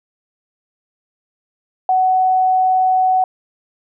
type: tone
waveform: sine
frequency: 747 Hz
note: F#5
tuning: 16 cents sharp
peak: -11 dBFS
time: 1.89-3.24 s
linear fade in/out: 2 ms
effects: none